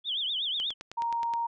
sine tone with vibrato, 3322 Hz, G#7, in tune, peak -28 dBFS, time 0.04-0.74 s, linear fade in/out 50 ms, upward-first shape triangle, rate 8.2 Hz, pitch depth 220 cents each way
click train, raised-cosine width 0.2 ms, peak -23 dBFS, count 8, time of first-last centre 0.6-1.337 s, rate 9.5 Hz
sine tone, 932.3 Hz, A#5, in tune, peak -27 dBFS, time 0.97-1.47 s, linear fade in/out 10 ms
effects none

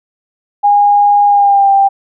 sine tone with pitch glide, 818 to 789.2 Hz, G#5 to G5, -26 to +11 cents, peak -5 dBFS, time 0.63-1.89 s, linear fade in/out 20 ms, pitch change -63 cents, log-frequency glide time 1.26-1.71 s, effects none

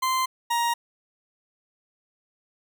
40% pulse tone pair in turn, 1039 / 940.7 Hz, C6 / A#5, -12 / +15 cents, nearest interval major second, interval 173 cents, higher first, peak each -21 dBFS, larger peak neither, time 0.02-0.26 / 0.5-0.74 s, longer neither, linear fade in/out 10 ms, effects none

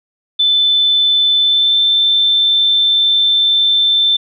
sine tone with pitch glide, 3520 to 3549 Hz, A7 to A7, 0 to +14 cents, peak -9 dBFS, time 0.39-4.17 s, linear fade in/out 10 ms, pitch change +14 cents, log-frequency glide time 1.4-1.8 s, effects none

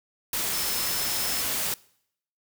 sine tone in noise, 5250 Hz, E8, 8 cents flat, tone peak -34 dBFS, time 0.53-1.41 s, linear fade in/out 2 ms, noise white, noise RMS -28 dBFS, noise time 0.33-1.74 s, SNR -9 dB, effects noise-tail reverb RT60 0.7 s tail -23 dB re dry

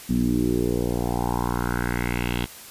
10% pulse tone with low-pass filter sweep, 60 Hz, B1, 49 cents flat, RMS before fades -24 dBFS, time 0.09-2.46 s, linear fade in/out 10 ms, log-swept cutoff 220 to 3400 Hz, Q 3.5, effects white hiss -42 dBFS RMS until 2.7 s + resampled to 32000 Hz

